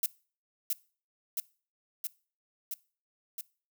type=noise with echo; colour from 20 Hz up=violet; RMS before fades=-28 dBFS; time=0.03-0.06 s; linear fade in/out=2 ms; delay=670 ms; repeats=5; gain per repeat=-2 dB; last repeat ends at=3.41 s; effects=noise-tail reverb RT60 0.4 s tail -22 dB re dry